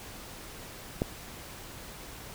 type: click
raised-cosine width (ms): 2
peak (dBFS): -13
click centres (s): 1.019
effects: pink hiss -45 dBFS RMS until 2.34 s